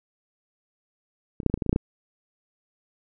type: clicks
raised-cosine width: 3 ms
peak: -17 / -30 / -7 / -18 / -6 / -24 / -12 / -19 / -6 / -7 / -8 dBFS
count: 11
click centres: 1.402 / 1.432 / 1.463 / 1.499 / 1.541 / 1.576 / 1.622 / 1.663 / 1.694 / 1.729 / 1.761 s
effects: none